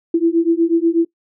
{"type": "beating tone pair", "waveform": "sine", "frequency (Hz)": [329.6, 337.8], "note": ["E4", "E4"], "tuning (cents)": [0, 42], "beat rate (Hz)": 8.2, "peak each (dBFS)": -15, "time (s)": [0.14, 1.05], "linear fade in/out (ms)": 5, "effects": ["noise-tail reverb RT60 0.1 s tail -20 dB re dry"]}